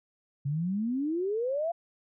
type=exponential sweep; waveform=sine; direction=up; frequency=135.5 to 698.5 Hz; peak=-27 dBFS; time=0.45-1.72 s; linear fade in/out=10 ms; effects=none